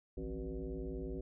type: tone with frequency modulation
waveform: sine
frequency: 157.2 Hz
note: D#3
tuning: 18 cents sharp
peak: -38 dBFS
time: 0.17-1.21 s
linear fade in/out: 5 ms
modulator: 109 Hz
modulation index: 2.8
effects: none